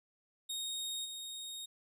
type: tone with level steps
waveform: sawtooth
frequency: 3729 Hz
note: A#7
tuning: in tune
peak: -34 / -39 dBFS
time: 0.49-1.66 s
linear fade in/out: 10 ms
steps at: 1.04 s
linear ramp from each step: 20 ms
effects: resampled to 32000 Hz